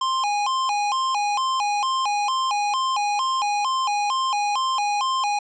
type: tone with vibrato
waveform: square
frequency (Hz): 930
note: A#5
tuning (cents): -4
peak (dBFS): -21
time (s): 0.01-5.39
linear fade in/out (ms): 5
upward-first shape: square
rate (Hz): 2.2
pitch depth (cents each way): 210
effects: resampled to 16000 Hz + 9-bit